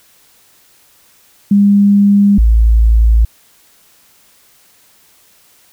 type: tone pair in turn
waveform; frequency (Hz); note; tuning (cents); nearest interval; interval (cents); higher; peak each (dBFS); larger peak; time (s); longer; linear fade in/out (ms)
sine; 201.8 / 55.75; G#3 / A1; -49 / +23; octave + minor seventh; 2228; first; -5; neither; 1.51-2.38 / 2.38-3.25; neither; 5
effects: white hiss -49 dBFS RMS until 5.72 s